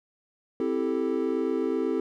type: chord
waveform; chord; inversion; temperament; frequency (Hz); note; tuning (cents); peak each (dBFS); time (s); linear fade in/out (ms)
triangle; A minor seventh; first; equal; 261.6 / 329.6 / 392 / 440; C4 / E4 / G4 / A4; 0 / 0 / 0 / 0; -28; 0.6-2; 2
effects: none